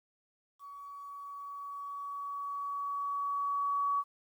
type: tone with level ramp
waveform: sine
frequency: 1132 Hz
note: C#6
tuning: 36 cents sharp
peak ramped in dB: -45 to -27 dBFS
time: 0.59-4.04 s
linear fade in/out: 50 ms
effects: 11-bit